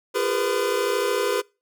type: tone cluster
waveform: square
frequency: 351.1 / 407.7 / 469.2 / 502 / 1012 Hz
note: F4 / G#4 / A#4 / B4 / B5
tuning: +9 / -32 / +11 / +28 / +42 cents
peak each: -33 / -26 / -29 / -27 / -32 dBFS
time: 0.14-1.42 s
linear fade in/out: 20 ms
effects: noise-tail reverb RT60 0.3 s tail -26 dB re dry